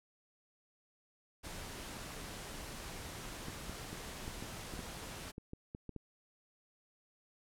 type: noise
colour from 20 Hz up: pink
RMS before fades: -46 dBFS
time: 1.43-5.32 s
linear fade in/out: 20 ms
type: clicks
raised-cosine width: 3 ms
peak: -31 dBFS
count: 12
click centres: 3.484 / 3.696 / 3.93 / 4.279 / 4.425 / 4.738 / 4.792 / 5.381 / 5.534 / 5.749 / 5.893 / 5.963 s
effects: low-pass 12000 Hz 12 dB/octave